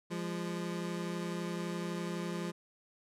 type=tone pair together; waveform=25% pulse; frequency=172.8 / 204.7 Hz; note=F3 / G#3; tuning=-18 / -25 cents; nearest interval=minor third; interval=293 cents; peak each=-33 / -37 dBFS; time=0.1-2.52 s; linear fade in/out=20 ms; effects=low-pass 10000 Hz 12 dB/octave